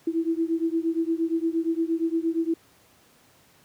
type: beating tone pair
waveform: sine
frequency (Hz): 325.6 / 334.2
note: E4 / E4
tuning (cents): -21 / +24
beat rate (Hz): 8.6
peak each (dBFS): -25 / -26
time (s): 0.07-2.54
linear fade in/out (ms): 5
effects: pink hiss -58 dBFS RMS until 3.64 s + high-pass 100 Hz 12 dB/octave